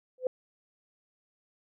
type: tone with exponential growth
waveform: sine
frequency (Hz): 509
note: C5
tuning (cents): -48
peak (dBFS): -21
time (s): 0.18-0.27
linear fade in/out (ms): 2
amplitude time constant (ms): 19
effects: none